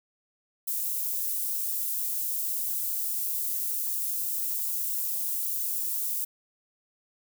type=high-pass noise; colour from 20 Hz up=white; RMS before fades=-30 dBFS; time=0.67-6.25 s; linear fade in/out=10 ms; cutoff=12000 Hz; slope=12 dB/octave; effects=none